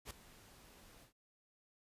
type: noise with ADSR envelope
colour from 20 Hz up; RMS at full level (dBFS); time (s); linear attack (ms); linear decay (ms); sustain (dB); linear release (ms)
pink; -44; 0.05-1.13; 56; 4; -17; 110
effects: resampled to 32000 Hz